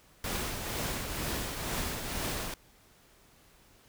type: noise with tremolo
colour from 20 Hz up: pink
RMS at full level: -33 dBFS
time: 0.24-2.54 s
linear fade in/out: 2 ms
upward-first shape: triangle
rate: 2.1 Hz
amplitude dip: 45%
effects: pink hiss -61 dBFS RMS until 3.88 s